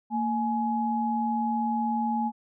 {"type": "tone pair together", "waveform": "sine", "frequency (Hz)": [229, 841.4], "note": ["A#3", "G#5"], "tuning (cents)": [-31, 22], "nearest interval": "octave + major seventh", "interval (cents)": 2253, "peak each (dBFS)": -27, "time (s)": [0.1, 2.32], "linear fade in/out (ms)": 50, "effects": []}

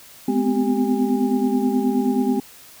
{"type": "tone cluster", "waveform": "sine", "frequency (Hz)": [209.9, 247.6, 257, 390.1, 814], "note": ["G#3", "B3", "C4", "G4", "G#5"], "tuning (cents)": [19, 5, -31, -8, -35], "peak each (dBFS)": [-24, -22, -21, -25, -30], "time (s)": [0.28, 2.4], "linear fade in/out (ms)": 5, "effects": ["white hiss -45 dBFS RMS until 2.8 s"]}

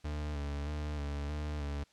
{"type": "tone with vibrato", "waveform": "40% pulse", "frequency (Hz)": 73.42, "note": "D2", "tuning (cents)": 0, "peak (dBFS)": -34, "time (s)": [0.04, 1.84], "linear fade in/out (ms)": 10, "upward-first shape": "square", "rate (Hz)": 1.6, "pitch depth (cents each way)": 32, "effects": ["white hiss -67 dBFS RMS until 1.92 s", "low-pass 6000 Hz 12 dB/octave"]}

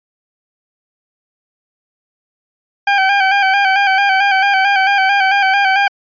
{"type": "tone with vibrato", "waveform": "20% pulse", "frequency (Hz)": 784, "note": "G5", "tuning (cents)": 0, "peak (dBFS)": -5, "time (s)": [2.87, 5.88], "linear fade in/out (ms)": 5, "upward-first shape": "square", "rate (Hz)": 4.5, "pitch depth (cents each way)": 41, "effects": ["resampled to 11025 Hz"]}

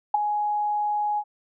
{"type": "tone with ADSR envelope", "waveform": "sine", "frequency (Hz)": 835, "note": "G#5", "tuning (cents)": 9, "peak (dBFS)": -13, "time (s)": [0.14, 1.24], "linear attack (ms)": 6, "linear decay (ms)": 12, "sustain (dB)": -9, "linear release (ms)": 58, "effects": []}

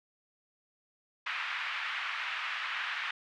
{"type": "band-pass noise", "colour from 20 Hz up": "white", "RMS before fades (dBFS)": -36, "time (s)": [1.26, 3.11], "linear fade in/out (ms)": 5, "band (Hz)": [1100, 2700], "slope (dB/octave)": 24, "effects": []}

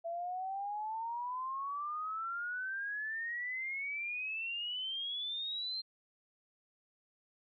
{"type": "exponential sweep", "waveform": "sine", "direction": "up", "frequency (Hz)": [665, 4186], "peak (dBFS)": -36, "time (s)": [0.04, 5.82], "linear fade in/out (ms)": 20, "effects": []}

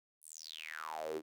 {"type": "tone with high-pass filter sweep", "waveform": "sawtooth", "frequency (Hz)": 78.9, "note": "D#2", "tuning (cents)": 25, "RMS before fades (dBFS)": -44, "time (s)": [0.21, 1.22], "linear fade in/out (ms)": 50, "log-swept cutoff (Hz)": [11000, 310], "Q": 8.6, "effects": []}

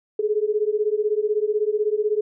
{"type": "beating tone pair", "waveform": "sine", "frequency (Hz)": [415.3, 431.3], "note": ["G#4", "A4"], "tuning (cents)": [0, -35], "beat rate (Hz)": 16, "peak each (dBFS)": -22, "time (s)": [0.19, 2.21], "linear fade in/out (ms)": 5, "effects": []}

